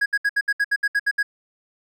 triangle tone bursts, 1655 Hz, G#6, 6 cents flat, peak -15 dBFS, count 11, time 0.01-1.23 s, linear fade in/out 10 ms, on 50 ms, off 67 ms, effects none

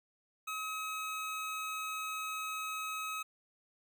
25% pulse tone, 1275 Hz, D#6, 42 cents sharp, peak -33 dBFS, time 0.47-3.23 s, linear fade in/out 10 ms, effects none

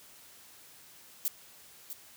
violet noise with echo, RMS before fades -30 dBFS, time 1.25-1.28 s, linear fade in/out 0 ms, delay 650 ms, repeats 1, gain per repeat -10 dB, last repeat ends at 1.93 s, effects white hiss -55 dBFS RMS until 2.16 s + high-pass 60 Hz 12 dB/octave

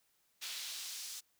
brown noise with high-pass filter sweep, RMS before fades -44 dBFS, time 0.41-1.21 s, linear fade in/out 20 ms, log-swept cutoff 3400 to 5700 Hz, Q 1.2, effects white hiss -75 dBFS RMS until 1.39 s

